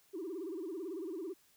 sine tone with vibrato, 352.9 Hz, F4, 18 cents sharp, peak -37 dBFS, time 0.13-1.34 s, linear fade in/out 20 ms, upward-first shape sine, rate 18 Hz, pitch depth 210 cents each way, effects tanh soft clip ceiling -35 dBFS + white hiss -68 dBFS RMS until 1.56 s

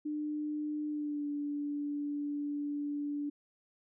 sine tone with pitch glide, 300 to 290.5 Hz, D4 to D4, +37 to -19 cents, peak -33 dBFS, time 0.05-3.3 s, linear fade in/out 10 ms, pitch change -56 cents, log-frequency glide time 0.89-1.27 s, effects none

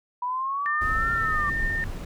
sine exponential two-way sweep, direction up then down, 975 to 1390 to 1157 Hz, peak -25 dBFS, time 0.22-1.5 s, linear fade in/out 5 ms, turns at 1.13 s
sine tone with pitch glide, 1800 to 1815.7 Hz, A6 to A#6, +39 to -46 cents, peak -25 dBFS, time 0.66-1.84 s, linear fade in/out 0 ms, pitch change +15 cents, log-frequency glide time 1.09-1.69 s
brown noise, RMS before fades -31 dBFS, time 0.81-2.05 s, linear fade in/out 5 ms
effects none

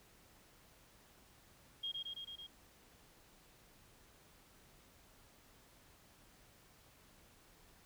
sine tone with echo, 3246 Hz, G#7, 40 cents flat, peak -38 dBFS, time 1.83-1.92 s, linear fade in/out 10 ms, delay 110 ms, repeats 5, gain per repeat -2 dB, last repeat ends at 2.47 s, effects pink hiss -65 dBFS RMS until 7.85 s

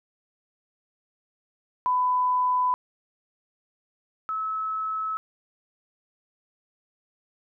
sine tone pair in turn, 1000 / 1296.2 Hz, B5 / E6, +21 / -30 cents, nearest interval major third, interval 449 cents, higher second, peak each -20 / -26 dBFS, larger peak first, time 1.86-2.74 / 4.29-5.17 s, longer neither, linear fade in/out 0 ms, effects none

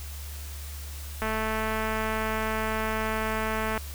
click train, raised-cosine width 0.5 ms, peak -15 dBFS, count 561, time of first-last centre 1.22-3.777 s, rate 219 Hz, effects added 72 Hz sine -36 dBFS peak until 3.94 s + white hiss -44 dBFS RMS until 3.94 s

